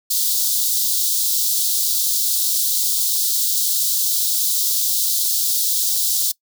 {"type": "high-pass noise", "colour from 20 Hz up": "white", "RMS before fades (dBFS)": -19, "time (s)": [0.1, 6.32], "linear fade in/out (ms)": 10, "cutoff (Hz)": 3600, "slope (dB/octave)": 48, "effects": ["noise-tail reverb RT60 0.1 s tail -22 dB re dry"]}